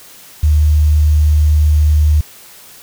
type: tone with quantisation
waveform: sine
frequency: 75.7 Hz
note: D#2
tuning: 47 cents flat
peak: -7 dBFS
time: 0.43-2.21 s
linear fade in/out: 5 ms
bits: 6
effects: white hiss -39 dBFS RMS until 2.82 s